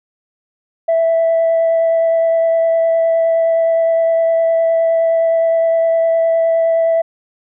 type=tone with vibrato; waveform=sine; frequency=659.3 Hz; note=E5; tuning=in tune; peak=-9 dBFS; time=0.88-7.02 s; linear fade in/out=10 ms; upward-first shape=triangle; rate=9.7 Hz; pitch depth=10 cents each way; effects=tanh soft clip ceiling -8 dBFS